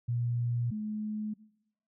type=tone pair in turn; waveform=sine; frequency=119.7 / 213.3 Hz; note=A#2 / G#3; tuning=+46 / +46 cents; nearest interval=minor seventh; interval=1000 cents; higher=second; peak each=-28 / -32 dBFS; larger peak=first; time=0.08-0.71 / 0.71-1.34 s; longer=neither; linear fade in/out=10 ms; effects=noise-tail reverb RT60 0.8 s tail -20 dB re dry